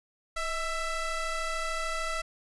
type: ring-modulated tone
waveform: 25% pulse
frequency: 659.3 Hz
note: E5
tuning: in tune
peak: -23 dBFS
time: 0.36-2.22 s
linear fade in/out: 10 ms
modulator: 676 Hz
effects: resampled to 24000 Hz